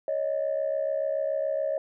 sine tone pair together, 555.3 / 622.3 Hz, C#5 / D#5, +3 / 0 cents, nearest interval major second, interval 197 cents, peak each -27 dBFS, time 0.08-1.78 s, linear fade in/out 2 ms, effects tanh soft clip ceiling -19 dBFS

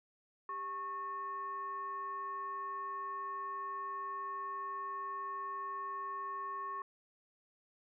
sine tone with frequency modulation, 1100 Hz, C#6, 14 cents flat, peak -38 dBFS, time 0.49-6.82 s, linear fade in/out 2 ms, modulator 703 Hz, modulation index 0.41, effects none

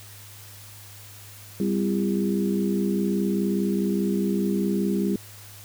sine tone cluster, 196.8 / 256.2 / 338.6 / 403.5 Hz, G3 / C4 / E4 / G#4, +7 / -36 / +46 / -50 cents, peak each -23 / -31 / -28 / -30 dBFS, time 1.6-5.16 s, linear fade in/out 2 ms, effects added 102 Hz sine -46 dBFS peak until 5.64 s + white hiss -46 dBFS RMS until 5.64 s

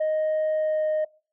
sine tone with pitch glide, 622.3 to 618.4 Hz, D#5 to D#5, 0 to -11 cents, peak -19 dBFS, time 0-1.05 s, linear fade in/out 10 ms, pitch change -11 cents, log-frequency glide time 0.53-0.89 s, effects noise-tail reverb RT60 0.4 s tail -25 dB re dry + tanh soft clip ceiling -20 dBFS

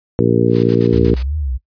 harmonic tone, 58.27 Hz, A#1, in tune, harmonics 2 / 3 / 4 / 5 / 6 / 7 / 8, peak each -18 / -18 / -18 / -18 / -18 / -18 / -18 dBFS, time 0.19-1.14 s, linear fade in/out 0 ms
white noise with exponential growth, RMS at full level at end -27 dBFS, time 0.45-0.57 s, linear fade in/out 2 ms, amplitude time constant 25 ms
white noise with tremolo, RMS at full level -31 dBFS, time 0.57-1.23 s, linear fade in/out 0 ms, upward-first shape square, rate 8.4 Hz, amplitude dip 75%
sine tone with vibrato, 69.3 Hz, C#2, in tune, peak -17 dBFS, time 0.92-1.58 s, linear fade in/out 20 ms, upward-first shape triangle, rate 2.8 Hz, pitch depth 220 cents each way
effects noise-tail reverb RT60 0.1 s tail -19 dB re dry + resampled to 11025 Hz

